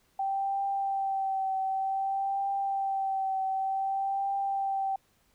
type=tone with vibrato; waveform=sine; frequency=778 Hz; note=G5; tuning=13 cents flat; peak=-27 dBFS; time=0.19-4.96 s; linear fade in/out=5 ms; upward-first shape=triangle; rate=0.54 Hz; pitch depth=28 cents each way; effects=pink hiss -68 dBFS RMS until 5.34 s